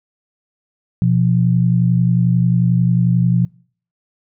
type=tone pair together; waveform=sine; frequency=123.19 / 174.4 Hz; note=B2 / F3; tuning=-4 / -2 cents; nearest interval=tritone; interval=602 cents; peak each=-14 dBFS; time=1.02-3.45 s; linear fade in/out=0 ms; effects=noise-tail reverb RT60 0.5 s tail -25 dB re dry